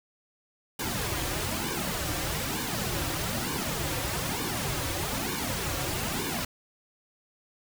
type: noise with flanger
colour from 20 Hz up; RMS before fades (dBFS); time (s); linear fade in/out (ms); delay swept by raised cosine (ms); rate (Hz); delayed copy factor
pink; -31; 0.79-6.45; 5; 1.5 to 4.8; 1.1; -0.8
effects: none